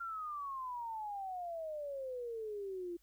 sine exponential sweep, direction down, 1392 to 339.6 Hz, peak -39 dBFS, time 0-2.97 s, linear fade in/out 10 ms, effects added 50 Hz sine -70 dBFS peak until 3.02 s + white hiss -75 dBFS RMS until 3.02 s

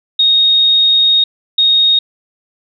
sine tone bursts at uneven times, 3729 Hz, A#7, in tune, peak -7 dBFS, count 2, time 0.19-1.24 / 1.58-1.99 s, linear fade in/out 5 ms, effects none

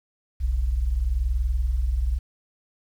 sine tone pair together, 41.71 / 62.5 Hz, E1 / B1, +21 / +21 cents, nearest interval perfect fifth, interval 700 cents, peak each -25 / -21 dBFS, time 0.4-2.19 s, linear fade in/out 20 ms, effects tanh soft clip ceiling -14 dBFS + 9-bit

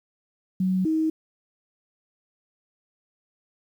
sine tone pair in turn, 186.4 / 316.9 Hz, F#3 / D#4, +13 / +32 cents, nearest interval major sixth, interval 919 cents, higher second, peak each -20 dBFS, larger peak neither, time 0.6-0.85 / 0.85-1.1 s, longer neither, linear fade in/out 5 ms, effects 9-bit

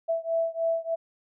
sine beating tone pair, 659 / 662.3 Hz, E5 / E5, -1 / +8 cents, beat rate 3.3 Hz, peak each -27 / -28 dBFS, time 0.08-0.96 s, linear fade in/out 20 ms, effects none

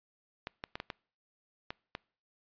clicks, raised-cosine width 0.3 ms, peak -21 dBFS, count 7, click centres 0.471 / 0.639 / 0.755 / 0.801 / 0.902 / 1.705 / 1.951 s, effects noise-tail reverb RT60 0.5 s tail -26 dB re dry + resampled to 11025 Hz

